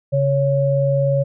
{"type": "tone pair together", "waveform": "sine", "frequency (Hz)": [138.59, 555.4], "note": ["C#3", "C#5"], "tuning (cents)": [0, 3], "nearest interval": "2 octaves", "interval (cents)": 2403, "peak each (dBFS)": [-17, -17], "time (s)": [0.12, 1.24], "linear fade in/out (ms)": 20, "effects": []}